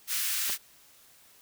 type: high-pass noise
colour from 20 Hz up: white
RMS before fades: -30 dBFS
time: 0.07-0.58 s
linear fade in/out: 50 ms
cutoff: 1400 Hz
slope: 24 dB/octave
type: clicks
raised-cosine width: 0.3 ms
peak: -21 dBFS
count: 2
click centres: 0.495 / 0.5 s
effects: white hiss -58 dBFS RMS until 1.41 s